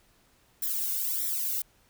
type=noise with flanger; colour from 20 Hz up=violet; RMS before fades=-30 dBFS; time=0.62-1.62 s; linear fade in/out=5 ms; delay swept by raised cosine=0.53 to 1.42 ms; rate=1.6 Hz; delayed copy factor=+1; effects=pink hiss -64 dBFS RMS until 1.89 s